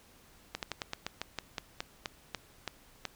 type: slowing click train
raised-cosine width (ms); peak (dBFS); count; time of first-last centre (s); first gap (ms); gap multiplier
0.2; -17; 14; 0.55-3.053; 78; 1.14
effects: pink hiss -60 dBFS RMS until 3.15 s